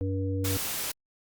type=harmonic tone; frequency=95.8 Hz; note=G2; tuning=39 cents flat; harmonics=1 / 3 / 5; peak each=-28 / -33 / -35 dBFS; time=0.01-0.57 s; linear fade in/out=0 ms
type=noise; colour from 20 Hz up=white; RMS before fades=-32 dBFS; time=0.44-0.92 s; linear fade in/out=10 ms
effects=Opus 48 kbps